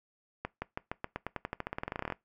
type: accelerating click train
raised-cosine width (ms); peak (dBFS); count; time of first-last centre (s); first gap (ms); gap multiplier
0.5; -19; 24; 0.45-2.123; 170; 0.91
effects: noise-tail reverb RT60 0.2 s tail -22 dB re dry